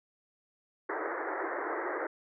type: band-pass noise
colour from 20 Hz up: pink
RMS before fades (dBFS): -35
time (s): 0.89-2.07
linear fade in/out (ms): 5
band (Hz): 310 to 2000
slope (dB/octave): 96
effects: none